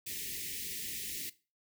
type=band-stop noise; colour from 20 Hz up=white; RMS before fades=-40 dBFS; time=0.06-1.3 s; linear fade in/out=10 ms; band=450 to 1800 Hz; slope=96 dB/octave; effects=noise-tail reverb RT60 0.3 s tail -17 dB re dry